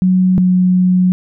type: tone pair in turn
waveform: sine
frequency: 184.7 / 182.68 Hz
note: F#3 / F#3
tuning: -3 / -22 cents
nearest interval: unison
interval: 19 cents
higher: first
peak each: -8 dBFS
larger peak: neither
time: 0.02-0.38 / 0.38-1.12 s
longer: second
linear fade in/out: 0 ms
effects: none